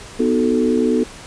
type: chord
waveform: sine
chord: B dominant seventh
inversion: none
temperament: equal with one note detuned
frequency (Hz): 246.9 / 306.8 / 370 / 440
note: B3 / D#4 / F#4 / A4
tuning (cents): 0 / -24 / 0 / 0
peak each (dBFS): -17 / -21 / -22 / -19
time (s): 0.19-1.04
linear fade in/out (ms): 10
effects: pink hiss -37 dBFS RMS until 1.26 s + resampled to 22050 Hz